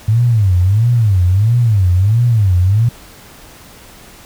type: tone with vibrato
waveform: sine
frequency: 103.83 Hz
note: G#2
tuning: in tune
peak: -8 dBFS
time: 0.08-2.89 s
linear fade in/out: 5 ms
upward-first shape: sine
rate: 1.5 Hz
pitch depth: 270 cents each way
effects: pink hiss -39 dBFS RMS until 4.25 s